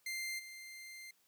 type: tone with level steps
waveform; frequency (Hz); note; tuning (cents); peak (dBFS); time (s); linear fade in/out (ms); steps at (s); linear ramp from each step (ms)
sawtooth; 2093; C7; 0; -35 / -45; 0.06-1.11; 5; 0.38; 20
effects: white hiss -73 dBFS RMS until 1.27 s + high-pass 100 Hz 12 dB/octave